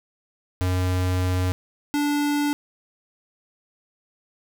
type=tone pair in turn; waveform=square; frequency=91.5 / 291.3 Hz; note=F#2 / D4; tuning=-19 / -14 cents; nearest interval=octave + minor sixth; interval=2005 cents; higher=second; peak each=-21 dBFS; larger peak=neither; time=0.61-1.52 / 1.94-2.53 s; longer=first; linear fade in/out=0 ms; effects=none